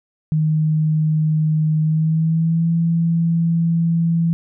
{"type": "tone with pitch glide", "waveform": "sine", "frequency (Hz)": [155.56, 166.73], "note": ["D#3", "E3"], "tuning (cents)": [0, 20], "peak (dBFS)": -14, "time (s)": [0.32, 4.33], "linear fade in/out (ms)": 0, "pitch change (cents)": 120, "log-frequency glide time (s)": [1.81, 2.7], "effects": []}